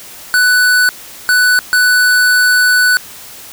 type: tone bursts at uneven times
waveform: square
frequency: 1490 Hz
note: F#6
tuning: 12 cents sharp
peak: -8 dBFS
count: 3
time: 0.34-0.89 / 1.29-1.59 / 1.73-2.97 s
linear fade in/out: 0 ms
effects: white hiss -33 dBFS RMS until 3.52 s